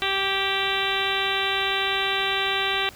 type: harmonic tone with a mistuned harmonic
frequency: 389.3 Hz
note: G4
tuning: 12 cents flat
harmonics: 1 / 2 / 3 / 4 / 5 / 6 / 7 / 8 / 9 / 10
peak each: -31 / -31 / -31 / -31 / -31 / -31 / -31 / -31 / -31 / -31 dBFS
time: 0.02-2.89 s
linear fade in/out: 0 ms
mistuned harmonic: 4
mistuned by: +21 cents
effects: pink hiss -46 dBFS RMS until 2.95 s